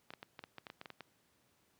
clicks, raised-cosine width 0.3 ms, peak -30 dBFS, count 12, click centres 0.105 / 0.137 / 0.229 / 0.392 / 0.439 / 0.583 / 0.668 / 0.701 / 0.814 / 0.858 / 0.903 / 1.007 s, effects pink hiss -73 dBFS RMS until 1.79 s + high-pass 100 Hz 12 dB/octave

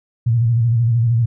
sine tone with vibrato, 116.7 Hz, A#2, 2 cents sharp, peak -12 dBFS, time 0.26-1.26 s, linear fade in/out 10 ms, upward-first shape square, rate 13 Hz, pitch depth 59 cents each way, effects none

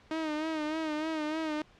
sawtooth tone with vibrato, 311.5 Hz, D#4, 2 cents sharp, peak -27 dBFS, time 0.11-1.62 s, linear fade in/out 2 ms, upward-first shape sine, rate 3.3 Hz, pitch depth 58 cents each way, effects pink hiss -60 dBFS RMS until 1.79 s + low-pass 4000 Hz 12 dB/octave

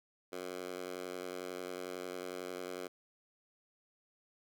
10% pulse tone with high-pass filter, 91.1 Hz, F#2, 26 cents flat, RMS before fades -43 dBFS, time 0.32-2.88 s, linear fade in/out 10 ms, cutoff 390 Hz, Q 1.3, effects none

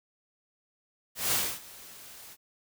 white noise with ADSR envelope, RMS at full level -26 dBFS, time 1.15-2.37 s, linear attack 170 ms, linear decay 270 ms, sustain -22 dB, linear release 48 ms, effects none

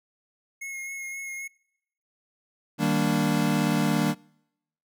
square tone with vibrato, 2164 Hz, C#7, 42 cents flat, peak -34 dBFS, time 0.61-1.48 s, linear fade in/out 10 ms, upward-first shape sine, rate 3.8 Hz, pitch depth 16 cents each way
square chord, Eb major seventh, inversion none, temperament equal, 155.56 / 196 / 233.1 / 293.7 Hz, Eb3 / G3 / Bb3 / D4, 0 / 0 / 0 / 0 cents, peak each -28 dBFS, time 2.78-4.15 s, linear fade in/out 50 ms
effects noise-tail reverb RT60 0.8 s tail -26 dB re dry

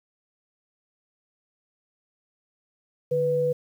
sine tone pair together, 149.1 / 493.9 Hz, D3 / B4, +27 / 0 cents, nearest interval octave + major sixth, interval 2073 cents, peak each -30 / -21 dBFS, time 3.11-3.53 s, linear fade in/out 10 ms, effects 9-bit

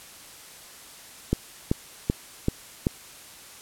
click train, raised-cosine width 3 ms, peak -8 dBFS, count 5, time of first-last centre 1.33-2.868 s, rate 2.6 Hz, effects white hiss -46 dBFS RMS until 3.61 s + low-pass 12000 Hz 12 dB/octave

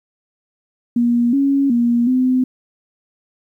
sine tone with pitch steps, 238.5 / 277 / 237.5 / 255.5 Hz, A#3 / C#4 / A#3 / C4, +40 / -1 / +33 / -41 cents, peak -12 dBFS, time 0.96-2.44 s, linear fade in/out 5 ms, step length 370 ms, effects 9-bit

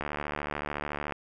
click train, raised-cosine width 0.5 ms, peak -17 dBFS, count 83, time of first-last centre 0.01-1.123 s, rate 73.7 Hz, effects none

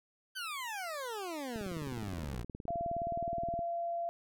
20% pulse exponential sweep, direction down, 1572 to 55 Hz, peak -33 dBFS, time 0.35-2.44 s, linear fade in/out 20 ms
click train, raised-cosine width 3 ms, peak -30 dBFS, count 40, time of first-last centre 1.56-3.591 s, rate 19.2 Hz
sine tone, 684 Hz, F5, 36 cents flat, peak -33 dBFS, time 2.68-4.09 s, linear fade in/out 0 ms
effects none

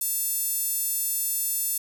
5% pulse tone with high-pass filter, 880 Hz, A5, in tune, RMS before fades -27 dBFS, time 0.01-1.78 s, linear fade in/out 5 ms, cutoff 12000 Hz, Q 0.92, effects none

